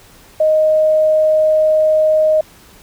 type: tone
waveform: sine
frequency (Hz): 622.3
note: D#5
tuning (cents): 0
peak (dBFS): -9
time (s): 0.4-2.41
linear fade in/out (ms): 5
effects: pink hiss -44 dBFS RMS until 2.82 s